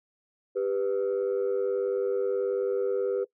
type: tone pair together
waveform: sine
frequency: 395.4 / 493.9 Hz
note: G4 / B4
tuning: +15 / 0 cents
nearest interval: major third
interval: 385 cents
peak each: -26 dBFS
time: 0.55-3.25 s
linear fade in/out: 20 ms
effects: noise-tail reverb RT60 0.1 s tail -20 dB re dry + tanh soft clip ceiling -21 dBFS